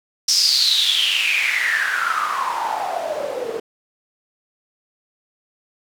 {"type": "noise with band-pass filter sweep", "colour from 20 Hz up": "white", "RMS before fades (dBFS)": -20, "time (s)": [0.28, 3.6], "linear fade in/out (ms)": 5, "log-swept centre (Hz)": [5500, 430], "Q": 9.7, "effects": []}